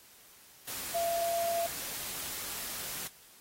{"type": "tone in noise", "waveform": "sine", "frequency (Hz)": 680, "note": "F5", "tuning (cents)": -46, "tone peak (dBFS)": -29, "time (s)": [0.94, 1.67], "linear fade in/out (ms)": 10, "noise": "white", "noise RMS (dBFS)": -39, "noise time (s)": [0.67, 3.08], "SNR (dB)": 7, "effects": ["white hiss -57 dBFS RMS until 3.4 s", "AAC 48 kbps"]}